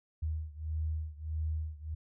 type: beating tone pair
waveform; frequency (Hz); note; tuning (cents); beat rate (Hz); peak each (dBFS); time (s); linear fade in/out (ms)
sine; 77.78 / 79.38; D#2 / D#2; 0 / +35; 1.6; -35 / -37; 0.22-1.95; 10
effects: none